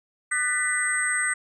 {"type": "tone cluster", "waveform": "sine", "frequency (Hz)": [1214, 1497, 1777, 1974, 8250], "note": ["D#6", "F#6", "A6", "B6", "C9"], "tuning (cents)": [-43, 20, 17, -1, -25], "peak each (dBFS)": [-34, -29, -33, -25, -28], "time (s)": [0.31, 1.34], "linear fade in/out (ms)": 10, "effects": []}